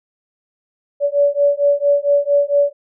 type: beating tone pair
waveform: sine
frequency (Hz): 570 / 574.4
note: C#5 / D5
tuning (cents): +48 / -39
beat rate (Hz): 4.4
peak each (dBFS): -15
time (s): 1-2.73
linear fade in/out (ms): 50
effects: none

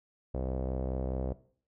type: tone with low-pass filter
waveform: sawtooth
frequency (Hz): 64.8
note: C2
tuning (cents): -16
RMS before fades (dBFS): -34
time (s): 0.34-1.33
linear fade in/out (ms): 5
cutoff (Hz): 560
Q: 3
effects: noise-tail reverb RT60 0.5 s tail -17 dB re dry

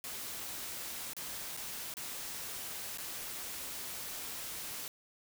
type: noise with dropouts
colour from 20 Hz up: white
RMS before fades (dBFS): -42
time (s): 0.04-4.88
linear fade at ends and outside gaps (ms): 1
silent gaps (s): 1.134-1.166 / 1.567-1.573 / 1.939-1.969 / 2.974-2.983
effects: none

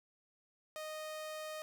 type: tone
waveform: sawtooth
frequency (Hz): 620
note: D#5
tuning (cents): -6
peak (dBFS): -38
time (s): 0.76-1.62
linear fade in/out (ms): 0
effects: none

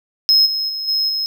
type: tone with level steps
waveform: triangle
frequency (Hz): 5150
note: E8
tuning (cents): -41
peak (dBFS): -8 / -17 / -21 / -14 / -17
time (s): 0.29-1.26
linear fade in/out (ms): 0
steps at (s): 0.45 / 0.68 / 0.87 / 1.08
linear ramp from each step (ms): 20
effects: none

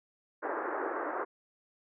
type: band-pass noise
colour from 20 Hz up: pink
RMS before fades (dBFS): -35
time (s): 0.42-1.25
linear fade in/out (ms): 20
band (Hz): 320 to 1700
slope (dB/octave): 48
effects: none

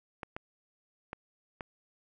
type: clicks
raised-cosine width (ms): 0.5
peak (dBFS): -23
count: 4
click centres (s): 0.232 / 0.365 / 1.131 / 1.608
effects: none

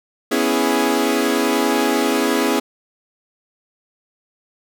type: chord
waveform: sawtooth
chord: C# minor seventh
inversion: third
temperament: equal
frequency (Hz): 246.9 / 277.2 / 329.6 / 415.3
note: B3 / C#4 / E4 / G#4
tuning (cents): 0 / 0 / 0 / 0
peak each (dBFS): -18 / -17 / -18 / -17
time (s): 0.31-2.6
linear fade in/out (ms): 10
effects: none

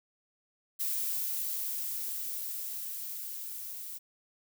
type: noise with level ramp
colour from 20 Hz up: violet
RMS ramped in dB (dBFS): -32 to -42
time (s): 0.79-3.99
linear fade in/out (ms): 20
effects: none

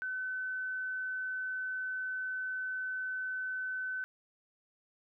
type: tone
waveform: sine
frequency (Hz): 1516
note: F#6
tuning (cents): +42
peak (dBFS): -34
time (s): 0.02-4.04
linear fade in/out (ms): 0
effects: none

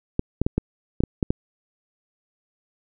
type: clicks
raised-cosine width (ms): 3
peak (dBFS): -7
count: 8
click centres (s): 0.194 / 0.416 / 0.465 / 0.58 / 1.005 / 1.037 / 1.228 / 1.305
effects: none

